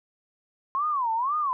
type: tone with vibrato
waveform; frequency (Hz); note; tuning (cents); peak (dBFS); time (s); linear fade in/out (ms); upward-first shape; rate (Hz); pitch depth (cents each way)
sine; 1046.5; C6; 0; -23; 0.75-1.53; 0; sine; 2; 280
effects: none